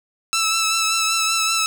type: tone with vibrato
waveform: 10% pulse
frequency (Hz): 1318.5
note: E6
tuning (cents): 0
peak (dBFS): -9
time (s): 0.33-1.66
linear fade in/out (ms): 0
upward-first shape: triangle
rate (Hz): 5.2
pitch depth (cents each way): 30
effects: none